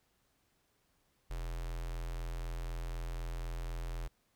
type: tone with notch filter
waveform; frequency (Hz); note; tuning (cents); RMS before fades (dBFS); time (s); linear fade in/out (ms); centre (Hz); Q
square; 42; E1; +33; -39; 1.3-4.08; 10; 220; 1.1
effects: pink hiss -75 dBFS RMS until 4.35 s